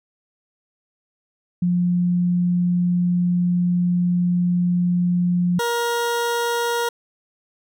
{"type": "tone pair in turn", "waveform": ["sine", "20% pulse"], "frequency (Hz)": [176.9, 472.3], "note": ["F3", "A#4"], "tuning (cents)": [23, 23], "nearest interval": "octave + perfect fourth", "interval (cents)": 1700, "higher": "second", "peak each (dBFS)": [-16, -15], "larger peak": "second", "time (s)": [[1.62, 5.59], [5.59, 6.89]], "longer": "first", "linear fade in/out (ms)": 5, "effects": []}